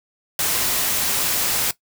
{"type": "noise", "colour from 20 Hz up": "white", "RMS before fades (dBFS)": -21, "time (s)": [0.39, 1.71], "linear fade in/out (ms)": 2, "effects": ["noise-tail reverb RT60 0.1 s tail -17 dB re dry"]}